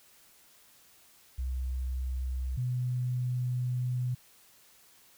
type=tone pair in turn; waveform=sine; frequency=64 / 124.86 Hz; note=C2 / B2; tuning=-38 / +19 cents; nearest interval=octave; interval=1157 cents; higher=second; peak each=-30 / -28 dBFS; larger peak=second; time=1.38-2.57 / 2.57-4.15 s; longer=second; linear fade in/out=10 ms; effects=white hiss -60 dBFS RMS until 5.17 s